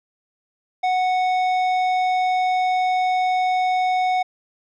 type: tone with tanh clipping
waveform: triangle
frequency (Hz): 738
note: F#5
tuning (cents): -5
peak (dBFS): -19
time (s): 0.83-4.23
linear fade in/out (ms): 10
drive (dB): 15
effects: none